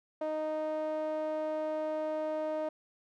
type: tone with band-pass filter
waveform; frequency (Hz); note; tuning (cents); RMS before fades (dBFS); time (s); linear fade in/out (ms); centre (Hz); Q
sawtooth; 310; D#4; -6; -34; 0.21-2.69; 5; 650; 3.1
effects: none